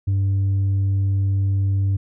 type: tone with tanh clipping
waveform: triangle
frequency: 97.8 Hz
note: G2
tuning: 4 cents flat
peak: -17 dBFS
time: 0.07-1.97 s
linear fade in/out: 10 ms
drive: 7 dB
effects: none